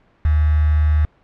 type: tone with quantisation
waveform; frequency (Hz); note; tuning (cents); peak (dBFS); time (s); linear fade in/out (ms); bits
sine; 76.2; D#2; -36; -12; 0.25-1.05; 0; 5
effects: pink hiss -56 dBFS RMS until 1.23 s + low-pass 2000 Hz 12 dB/octave